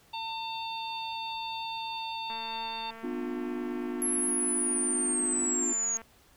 harmonic tone, 901 Hz, A5, 41 cents sharp, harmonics 1 / 3 / 4 / 5, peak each -35 / -42 / -40 / -46 dBFS, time 0.13-2.91 s, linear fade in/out 10 ms
click train, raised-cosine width 0.5 ms, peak -32 dBFS, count 841, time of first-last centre 2.3-6.017 s, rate 226 Hz
triangle chord, B diminished, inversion none, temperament just, 246.9 / 296.3 / 355.6 Hz, B3 / D4 / F4, 0 / +15 / +31 cents, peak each -33 / -36 / -34 dBFS, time 3.03-5.73 s, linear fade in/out 10 ms
sine linear sweep, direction down, 11150 to 6600 Hz, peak -27 dBFS, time 4.02-5.97 s, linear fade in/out 0 ms
effects pink hiss -61 dBFS RMS until 6.36 s

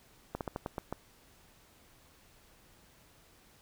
slowing click train, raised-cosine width 1 ms, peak -21 dBFS, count 7, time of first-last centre 0.35-0.926 s, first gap 58 ms, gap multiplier 1.2, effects pink hiss -62 dBFS RMS until 3.61 s

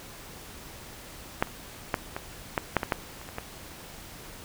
clicks, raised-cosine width 0.5 ms, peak -7 / -29 / -9 / -17 / -9 / -6 / -13 / -8 / -29 / -26 / -17 dBFS, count 11, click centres 1.425 / 1.472 / 1.942 / 2.165 / 2.578 / 2.767 / 2.832 / 2.922 / 3.215 / 3.289 / 3.384 s, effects pink hiss -45 dBFS RMS until 4.44 s

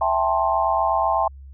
sine chord, A minor seventh, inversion second, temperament just, 660 / 792 / 880 / 1056 Hz, E5 / G5 / A5 / C6, +2 / +18 / 0 / +16 cents, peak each -23 dBFS, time 0.01-1.28 s, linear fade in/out 5 ms, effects added 68 Hz sine -38 dBFS peak until 1.53 s

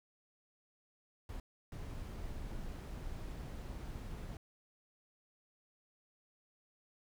brown noise bursts at uneven times, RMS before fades -44 dBFS, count 2, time 1.29-1.4 / 1.72-4.37 s, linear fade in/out 2 ms, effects none

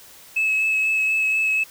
sine tone with vibrato, 2590 Hz, E7, 31 cents flat, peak -16 dBFS, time 0.36-1.64 s, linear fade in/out 10 ms, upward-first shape sine, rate 4.1 Hz, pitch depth 14 cents each way, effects tanh soft clip ceiling -15 dBFS + white hiss -46 dBFS RMS until 1.7 s

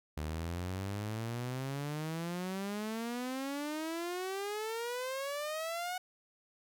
sawtooth exponential sweep, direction up, 74.7 to 740 Hz, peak -32 dBFS, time 0.17-5.98 s, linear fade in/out 5 ms, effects none

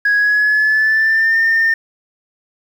sine tone with pitch glide, 1661.2 to 1811.6 Hz, G#6 to A#6, 0 to -50 cents, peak -9 dBFS, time 0.05-1.74 s, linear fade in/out 5 ms, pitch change +150 cents, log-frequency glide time 0.16-1.37 s, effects tanh soft clip ceiling -8 dBFS + 7-bit

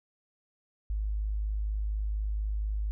sine tone, 52.1 Hz, G#1, 6 cents sharp, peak -28 dBFS, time 0.9-2.91 s, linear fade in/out 0 ms, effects none

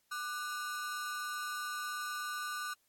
45% pulse ring-modulated tone, 1339 Hz, E6, 27 cents sharp, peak -34 dBFS, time 0.11-2.74 s, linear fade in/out 10 ms, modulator 144 Hz, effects white hiss -75 dBFS RMS until 2.88 s + AAC 64 kbps

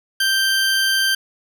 20% pulse tone, 1568 Hz, G6, in tune, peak -11 dBFS, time 0.2-1.15 s, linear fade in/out 5 ms, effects none

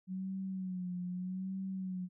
sine tone with vibrato, 185 Hz, F#3, in tune, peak -36 dBFS, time 0.07-2.09 s, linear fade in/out 50 ms, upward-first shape sine, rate 0.81 Hz, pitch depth 59 cents each way, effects none

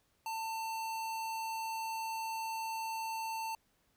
square tone, 895 Hz, A5, 29 cents sharp, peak -37 dBFS, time 0.26-3.55 s, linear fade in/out 2 ms, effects pink hiss -74 dBFS RMS until 3.96 s

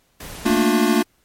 pink noise, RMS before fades -35 dBFS, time 0.2-0.64 s, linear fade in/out 5 ms
square chord, Bb major seventh, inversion third, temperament equal with one note detuned, 220 / 233.1 / 293.7 / 356.4 Hz, A3 / Bb3 / D4 / F4, 0 / 0 / 0 / +35 cents, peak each -21 dBFS, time 0.45-1.03 s, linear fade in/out 10 ms
effects pink hiss -62 dBFS RMS until 1.24 s + MP3 64 kbps

